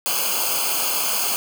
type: noise with comb filter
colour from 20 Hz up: white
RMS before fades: -22 dBFS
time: 0.06-1.36 s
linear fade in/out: 0 ms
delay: 0.53 ms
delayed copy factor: -0.95
effects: none